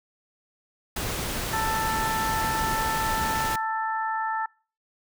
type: noise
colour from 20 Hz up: pink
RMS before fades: -30 dBFS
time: 0.96-3.56 s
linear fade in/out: 5 ms
type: harmonic tone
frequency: 442.2 Hz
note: A4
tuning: 9 cents sharp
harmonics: 2 / 3 / 4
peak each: -27 / -31 / -33 dBFS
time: 1.53-4.46 s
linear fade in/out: 5 ms
effects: noise-tail reverb RT60 0.4 s tail -25 dB re dry